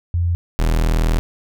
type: tone pair in turn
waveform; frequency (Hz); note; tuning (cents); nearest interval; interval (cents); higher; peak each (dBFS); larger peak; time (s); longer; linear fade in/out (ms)
sine / 40% pulse; 86.3 / 40.38; F2 / E1; -20 / -35; octave + minor second; 1315; first; -15 / -13; second; 0.14-0.35 / 0.59-1.19; second; 0
effects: none